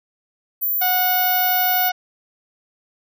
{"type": "tone", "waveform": "sine", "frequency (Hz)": 14280, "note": "A9", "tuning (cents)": 24, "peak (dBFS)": -18, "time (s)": [0.61, 1.9], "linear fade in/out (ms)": 20}
{"type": "harmonic tone", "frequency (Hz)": 732, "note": "F#5", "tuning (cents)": -19, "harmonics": [1, 2, 3, 4, 5, 6, 7, 8], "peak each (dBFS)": [-20, -26, -30, -32, -34, -36, -37, -38], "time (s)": [0.81, 1.92], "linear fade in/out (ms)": 10}
{"effects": []}